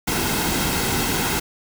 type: noise with comb filter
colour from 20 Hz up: pink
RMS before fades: -22 dBFS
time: 0.07-1.4 s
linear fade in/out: 10 ms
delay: 1.7 ms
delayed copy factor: -0.5
effects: none